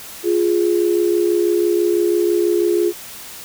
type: tone pair together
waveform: sine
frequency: 349.2 / 415.3 Hz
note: F4 / G#4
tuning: 0 / 0 cents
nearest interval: minor third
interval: 300 cents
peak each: -15 / -18 dBFS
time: 0.23-2.93 s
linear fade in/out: 50 ms
effects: white hiss -35 dBFS RMS until 3.44 s